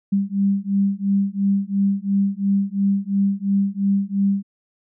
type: beating tone pair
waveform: sine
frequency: 196.5 / 199.4 Hz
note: G3 / G3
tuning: +4 / +30 cents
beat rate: 2.9 Hz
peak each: -20 / -20 dBFS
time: 0.12-4.43 s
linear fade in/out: 10 ms
effects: none